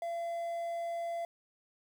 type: tone with quantisation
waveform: triangle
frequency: 680 Hz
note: F5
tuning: 46 cents flat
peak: -32 dBFS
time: 0.02-1.25 s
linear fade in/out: 2 ms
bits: 10
effects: none